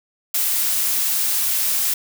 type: noise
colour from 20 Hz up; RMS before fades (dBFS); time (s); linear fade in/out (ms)
blue; -20; 0.34-1.94; 5
effects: none

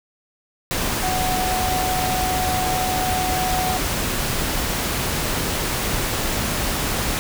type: tone in noise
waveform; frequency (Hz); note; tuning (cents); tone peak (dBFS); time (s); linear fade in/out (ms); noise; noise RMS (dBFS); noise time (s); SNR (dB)
sine; 740; F#5; 0; -22; 1.03-3.77; 0; pink; -23; 0.71-7.19; -2
effects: none

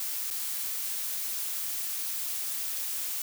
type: noise with dropouts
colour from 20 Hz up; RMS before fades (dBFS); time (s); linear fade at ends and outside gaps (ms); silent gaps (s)
blue; -33; 0-3.22; 2; 0.304-0.309
effects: none

